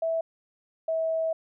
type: tone pair in turn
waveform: sine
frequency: 655 / 647.5 Hz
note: E5 / E5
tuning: -11 / -31 cents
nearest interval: unison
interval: 20 cents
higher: first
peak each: -24 / -24 dBFS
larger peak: neither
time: 0.02-0.21 / 0.88-1.33 s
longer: second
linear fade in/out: 5 ms
effects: none